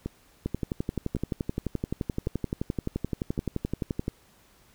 two click trains, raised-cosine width 3 ms, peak -15 / -18 dBFS, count 43 / 4, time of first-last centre 0.46-4.081 / 0.06-3.379 s, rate 11.6 / 0.904 Hz, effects pink hiss -60 dBFS RMS until 4.74 s

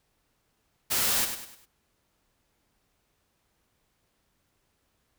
white noise with echo, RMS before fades -26 dBFS, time 0.9-1.26 s, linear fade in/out 20 ms, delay 100 ms, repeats 4, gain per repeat -8 dB, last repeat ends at 1.66 s, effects pink hiss -73 dBFS RMS until 5.18 s

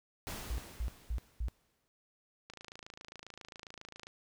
pink noise with exponential decay, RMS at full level -41 dBFS, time 0.27-1.88 s, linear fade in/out 0 ms, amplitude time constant 350 ms
sine tone bursts, 58 Hz, A#1, 8 cents flat, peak -32 dBFS, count 4, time 0.5-1.484 s, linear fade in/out 0 ms, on 81 ms, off 220 ms
click train, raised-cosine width 0.2 ms, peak -30 dBFS, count 44, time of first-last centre 2.5-4.069 s, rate 27.4 Hz
effects none

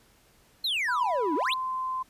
triangle exponential two-way sweep, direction down then up, 4297 to 277.2 to 4297 Hz, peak -24 dBFS, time 0.64-1.54 s, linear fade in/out 5 ms, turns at 1.35 s
sine tone with pitch glide, 987.8 to 1034.5 Hz, B5 to C6, 0 to -20 cents, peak -28 dBFS, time 0.88-2.03 s, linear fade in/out 10 ms, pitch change +80 cents, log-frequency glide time 1.38-1.46 s
effects pink hiss -61 dBFS RMS until 2.09 s + resampled to 32000 Hz

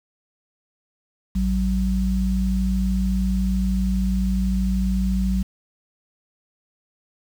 sine tone pair together, 56.04 / 188.5 Hz, A1 / F#3, +32 / +32 cents, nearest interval octave + major sixth, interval 2100 cents, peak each -21 dBFS, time 1.35-5.43 s, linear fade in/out 10 ms, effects 7-bit

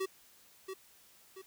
square tone with echo, 381 Hz, G4, 49 cents flat, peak -33 dBFS, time 0-0.06 s, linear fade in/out 10 ms, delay 680 ms, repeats 2, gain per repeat -7 dB, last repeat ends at 1.42 s, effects white hiss -62 dBFS RMS until 1.46 s

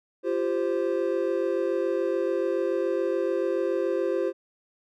triangle chord, F suspended second, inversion none, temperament equal with one note detuned, 345 / 392 / 523.3 Hz, F4 / G4 / C5, -21 / 0 / 0 cents, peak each -26 dBFS, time 0.23-4.33 s, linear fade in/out 50 ms, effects none

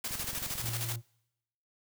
white noise with tremolo, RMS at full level -35 dBFS, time 0.04-0.96 s, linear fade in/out 5 ms, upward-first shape square, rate 13 Hz, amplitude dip 50%
click train, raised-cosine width 5 ms, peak -33 dBFS, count 14, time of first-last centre 0.11-0.688 s, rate 22.5 Hz
triangle tone, 115.9 Hz, A#2, 10 cents flat, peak -34 dBFS, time 0.6-1.02 s, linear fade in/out 50 ms
effects noise-tail reverb RT60 0.9 s tail -26 dB re dry

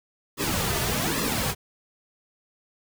pink noise with flanger, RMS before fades -26 dBFS, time 0.37-1.55 s, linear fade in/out 50 ms, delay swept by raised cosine 1.3 to 3.8 ms, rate 1.2 Hz, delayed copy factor -0.8, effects none

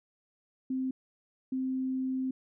sine tone bursts at uneven times, 260.7 Hz, C4, 6 cents flat, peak -29 dBFS, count 2, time 0.7-0.91 / 1.52-2.31 s, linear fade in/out 5 ms, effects none

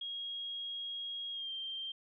sine tone with pitch glide, 3280 to 3163 Hz, G#7 to G7, -22 to +15 cents, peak -38 dBFS, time 0.01-1.92 s, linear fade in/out 5 ms, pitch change -63 cents, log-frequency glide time 1.32-1.51 s, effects none

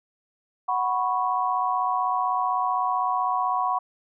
sine chord, F# suspended fourth, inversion none, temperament equal with one note detuned, 740 / 987.8 / 1103.6 Hz, F#5 / B5 / C#6, 0 / 0 / -8 cents, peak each -26 dBFS, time 0.68-3.79 s, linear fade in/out 10 ms, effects none

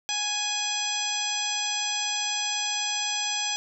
harmonic tone with a mistuned harmonic, 832 Hz, G#5, 3 cents sharp, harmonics 1 / 2 / 3 / 4 / 5 / 6 / 7 / 9, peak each -35 / -39 / -34 / -31 / -40 / -36 / -31 / -36 dBFS, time 0.09-3.56 s, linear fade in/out 0 ms, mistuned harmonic 7, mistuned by +51 cents, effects none

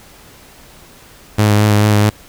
sawtooth tone with vibrato, 104.9 Hz, G#2, 18 cents sharp, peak -5 dBFS, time 1.38-2.1 s, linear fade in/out 10 ms, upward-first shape sine, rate 4.6 Hz, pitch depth 23 cents each way, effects pink hiss -42 dBFS RMS until 2.28 s

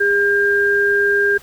sine tone pair together, 405.1 / 1601.8 Hz, G#4 / G6, -43 / +37 cents, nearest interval 2 octaves, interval 2380 cents, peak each -17 / -14 dBFS, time 0-1.38 s, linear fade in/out 10 ms, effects pink hiss -43 dBFS RMS until 1.42 s

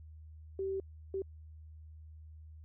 sine tone bursts at uneven times, 386.4 Hz, G4, 25 cents flat, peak -33 dBFS, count 2, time 0.59-0.8 / 1.14-1.22 s, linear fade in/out 2 ms, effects added 78 Hz sine -49 dBFS peak until 2.64 s

